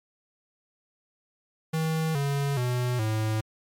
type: tone with pitch steps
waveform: square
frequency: 159.8 / 140.73 / 123.94 / 109.15 Hz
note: D#3 / C#3 / B2 / A2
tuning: +47 / +27 / +7 / -13 cents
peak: -25 dBFS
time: 1.73-3.41 s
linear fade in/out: 10 ms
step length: 420 ms
effects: MP3 96 kbps